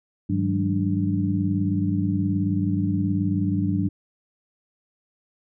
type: tone cluster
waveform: sine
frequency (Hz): 99.6 / 156.9 / 186.3 / 205.1 / 293.5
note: G2 / D#3 / F#3 / G#3 / D4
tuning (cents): +28 / +15 / +12 / -21 / -1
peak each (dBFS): -25 / -32 / -25 / -29 / -26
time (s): 0.29-3.89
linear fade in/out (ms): 10
effects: none